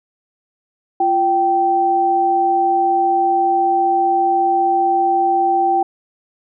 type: tone pair together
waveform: sine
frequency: 345.6 / 778 Hz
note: F4 / G5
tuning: -18 / -13 cents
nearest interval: octave + major second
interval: 1405 cents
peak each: -20 / -13 dBFS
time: 1-5.83 s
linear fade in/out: 5 ms
effects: none